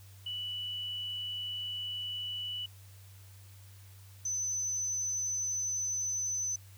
sine tone pair in turn, 2960 / 6072 Hz, F#7 / F#8, 0 / +44 cents, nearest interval octave, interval 1244 cents, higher second, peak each -35 / -31 dBFS, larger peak second, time 0.26-2.66 / 4.25-6.56 s, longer first, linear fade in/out 5 ms, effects added 97 Hz sine -51 dBFS peak until 6.77 s + white hiss -60 dBFS RMS until 6.77 s

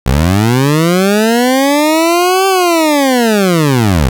20% pulse linear two-way sweep, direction up then down, 58.7 to 389.1 to 58.7 Hz, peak -3 dBFS, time 0.06-4.09 s, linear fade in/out 5 ms, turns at 2.47 s, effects none

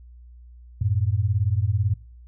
sine beating tone pair, 92.8 / 110.8 Hz, F#2 / A2, +6 / +13 cents, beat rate 18 Hz, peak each -22 dBFS, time 0.81-1.94 s, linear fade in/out 5 ms, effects noise-tail reverb RT60 0.5 s tail -24 dB re dry + added 60 Hz sine -43 dBFS peak until 2.27 s

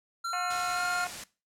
square tone with pitch glide, 1365 to 1397.7 Hz, F6 to F6, -40 to +1 cents, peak -31 dBFS, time 0.24-1.05 s, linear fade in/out 10 ms, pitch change +41 cents, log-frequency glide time 0.72-0.81 s
harmonic tone, 359.2 Hz, F4, 49 cents sharp, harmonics 2 / 3 / 4 / 5 / 6 / 7 / 8, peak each -34 / -40 / -39 / -46 / -45 / -44 / -51 dBFS, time 0.33-1.07 s, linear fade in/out 2 ms
white noise, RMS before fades -39 dBFS, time 0.5-1.24 s, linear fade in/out 5 ms
effects noise-tail reverb RT60 0.3 s tail -19 dB re dry + low-pass 9000 Hz 12 dB/octave

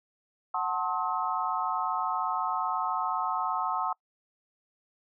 sine chord, F# diminished seventh, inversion none, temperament just, 740 / 888 / 1065.6 / 1278.7 Hz, F#5 / A5 / C6 / Eb6, 0 / +16 / +31 / +47 cents, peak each -33 / -33 / -32 / -32 dBFS, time 0.54-3.93 s, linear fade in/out 5 ms, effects noise-tail reverb RT60 0.1 s tail -26 dB re dry

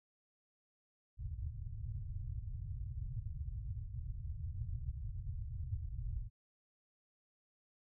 white low-pass noise, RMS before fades -42 dBFS, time 1.17-6.3 s, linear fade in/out 50 ms, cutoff 120 Hz, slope 48 dB/octave, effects none

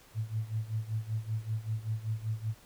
sine tone with tremolo, 110 Hz, A2, in tune, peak -28 dBFS, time 0.14-2.55 s, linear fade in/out 50 ms, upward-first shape sine, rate 5.2 Hz, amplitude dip 85%, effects pink hiss -58 dBFS RMS until 2.65 s

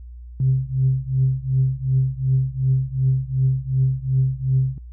sine tone with tremolo, 131.7 Hz, C3, 12 cents sharp, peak -12 dBFS, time 0.4-4.78 s, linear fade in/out 2 ms, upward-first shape triangle, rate 2.7 Hz, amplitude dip 95%, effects tanh soft clip ceiling -9 dBFS + added 60 Hz sine -35 dBFS peak until 4.92 s

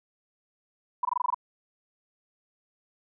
sine tone bursts, 987.8 Hz, B5, in tune, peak -22 dBFS, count 8, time 1.03-1.345 s, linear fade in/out 5 ms, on 21 ms, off 21 ms, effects none

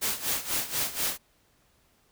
white noise with tremolo, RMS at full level -27 dBFS, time 0.01-1.18 s, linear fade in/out 20 ms, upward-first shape sine, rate 4.1 Hz, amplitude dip 80%, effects pink hiss -66 dBFS RMS until 2.11 s

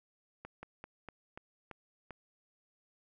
slowing click train, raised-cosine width 0.5 ms, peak -30 dBFS, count 7, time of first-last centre 0.45-2.107 s, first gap 180 ms, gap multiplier 1.17, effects none

